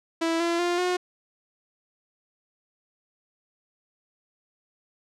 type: tone with pitch steps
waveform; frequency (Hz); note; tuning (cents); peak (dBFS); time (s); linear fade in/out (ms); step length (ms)
sawtooth; 329.6 / 339.7 / 350 / 360.7; E4 / F4 / F4 / F#4; 0 / -48 / +4 / -44; -19; 0.21-0.97; 10; 190
effects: low-pass 7000 Hz 12 dB/octave